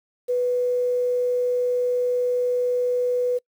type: tone with quantisation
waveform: sine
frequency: 493.9 Hz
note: B4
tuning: in tune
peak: -19 dBFS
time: 0.28-3.39 s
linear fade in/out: 20 ms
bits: 8
effects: noise-tail reverb RT60 0.1 s tail -26 dB re dry